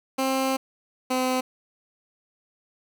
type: tone pair in turn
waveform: 15% pulse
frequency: 265.1 / 256.5 Hz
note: C4 / C4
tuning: +23 / -34 cents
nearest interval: minor second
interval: 57 cents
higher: first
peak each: -16 / -16 dBFS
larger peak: neither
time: 0.18-0.57 / 1.1-1.41 s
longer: first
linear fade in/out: 10 ms
effects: none